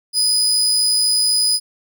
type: tone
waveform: 30% pulse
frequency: 4978 Hz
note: D#8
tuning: in tune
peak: -11 dBFS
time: 0.13-1.6 s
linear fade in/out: 50 ms
effects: none